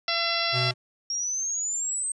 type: harmonic tone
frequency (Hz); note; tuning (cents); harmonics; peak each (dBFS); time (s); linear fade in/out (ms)
677; E5; +46; 1 / 2 / 3 / 4 / 5 / 6 / 7 / 8; -32 / -32 / -32 / -32 / -32 / -32 / -32 / -32; 0.08-0.71; 2
type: tone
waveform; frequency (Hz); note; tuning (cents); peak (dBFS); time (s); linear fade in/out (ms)
square; 124.6; B2; +16; -27; 0.52-0.74; 50
type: exponential sweep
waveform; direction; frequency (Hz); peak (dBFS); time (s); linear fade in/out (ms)
sine; up; 5550 to 8372; -26; 1.1-2.12; 2
effects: resampled to 22050 Hz